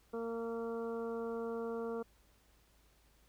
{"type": "harmonic tone", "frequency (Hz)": 230, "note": "A#3", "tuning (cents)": -23, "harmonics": [1, 2, 3, 4, 5, 6], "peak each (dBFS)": [-43, -38, -50, -53, -51, -53], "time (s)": [0.13, 2.03], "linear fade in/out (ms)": 10, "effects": ["added 54 Hz sine -68 dBFS peak until 3.28 s", "pink hiss -70 dBFS RMS until 3.28 s"]}